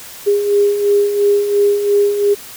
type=beating tone pair; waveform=sine; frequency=405.1 / 408 Hz; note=G#4 / G#4; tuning=-43 / -31 cents; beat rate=2.9 Hz; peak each=-19 / -11 dBFS; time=0.26-2.35 s; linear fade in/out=20 ms; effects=white hiss -34 dBFS RMS until 2.56 s